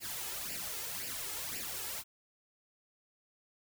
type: noise with flanger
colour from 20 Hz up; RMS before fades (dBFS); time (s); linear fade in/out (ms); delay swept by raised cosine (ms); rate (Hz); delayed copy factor
white; -40; 0-2.04; 50; 0.4 to 2.4; 1.9; +0.7
effects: none